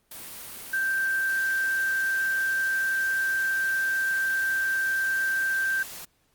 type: tone in noise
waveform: sine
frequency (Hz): 1568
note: G6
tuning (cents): 0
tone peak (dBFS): -23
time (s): 0.73-5.83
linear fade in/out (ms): 5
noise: white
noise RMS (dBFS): -40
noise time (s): 0.11-6.05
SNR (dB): +14
effects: pink hiss -68 dBFS RMS until 6.34 s + Opus 32 kbps